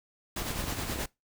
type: noise with tremolo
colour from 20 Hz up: pink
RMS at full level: -33 dBFS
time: 0.36-1.06 s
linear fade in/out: 5 ms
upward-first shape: sine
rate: 9.5 Hz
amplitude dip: 45%
type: clicks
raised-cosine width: 3 ms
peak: -25 dBFS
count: 12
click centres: 0.42 / 0.505 / 0.56 / 0.591 / 0.64 / 0.683 / 0.724 / 0.788 / 0.834 / 0.899 / 0.959 / 0.989 s
effects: noise-tail reverb RT60 0.2 s tail -23 dB re dry